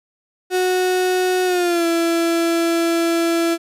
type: tone with pitch glide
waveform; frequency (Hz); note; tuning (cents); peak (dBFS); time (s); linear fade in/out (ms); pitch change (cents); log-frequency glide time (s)
35% pulse; 367.4 to 335; F#4 to E4; -12 to +28; -14; 0.5-3.58; 50; -160; 1.45-1.86
effects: resampled to 32000 Hz